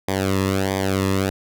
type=tone with flanger; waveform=sawtooth; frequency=96.3 Hz; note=G2; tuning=30 cents flat; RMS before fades=-21 dBFS; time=0.08-1.3 s; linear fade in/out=5 ms; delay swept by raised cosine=0.72 to 1.34 ms; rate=1.5 Hz; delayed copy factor=-0.9; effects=none